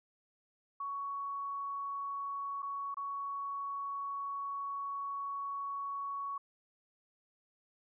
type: tone with dropouts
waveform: sine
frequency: 1117 Hz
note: C#6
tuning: 13 cents sharp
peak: -36 dBFS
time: 0.8-6.38 s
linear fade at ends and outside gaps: 5 ms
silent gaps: 2.622-2.627 / 2.944-2.969 s
effects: none